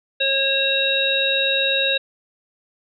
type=harmonic tone; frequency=544 Hz; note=C#5; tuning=33 cents flat; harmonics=1 / 3 / 5 / 7; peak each=-24 / -26 / -22 / -20 dBFS; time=0.2-1.98 s; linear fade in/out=10 ms; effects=none